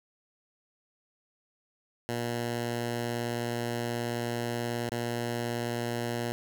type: tone with dropouts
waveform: 10% pulse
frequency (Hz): 118.7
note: A#2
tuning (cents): +32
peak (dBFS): -22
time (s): 2.09-6.32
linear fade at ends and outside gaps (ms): 0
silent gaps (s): 4.894-4.919
effects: none